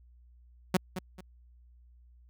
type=tone with echo; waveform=sawtooth; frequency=184.4 Hz; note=F#3; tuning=6 cents flat; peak=-18 dBFS; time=0.74-0.77 s; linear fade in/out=5 ms; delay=220 ms; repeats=2; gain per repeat=-11 dB; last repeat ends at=1.21 s; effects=added 60 Hz sine -55 dBFS peak until 2.29 s